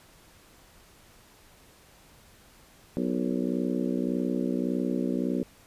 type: harmonic tone with a mistuned harmonic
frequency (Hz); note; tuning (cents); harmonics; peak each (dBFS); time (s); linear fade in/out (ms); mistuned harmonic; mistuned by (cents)
61.74; B1; 0; 3 / 4 / 5 / 6 / 7 / 8 / 9; -32 / -29 / -32 / -34 / -39 / -41 / -40; 2.97-5.43; 0; 7; +71
effects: pink hiss -56 dBFS RMS until 5.66 s + resampled to 32000 Hz